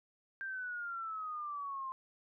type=exponential sweep; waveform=sine; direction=down; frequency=1590 to 1046.5 Hz; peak=-38 dBFS; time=0.41-1.92 s; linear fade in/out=0 ms; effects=none